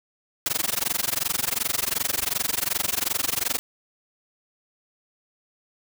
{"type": "noise with amplitude modulation", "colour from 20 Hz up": "white", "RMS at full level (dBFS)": -22, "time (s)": [0.46, 3.59], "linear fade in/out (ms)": 0, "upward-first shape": "sine", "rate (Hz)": 22.7, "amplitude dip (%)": 100, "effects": []}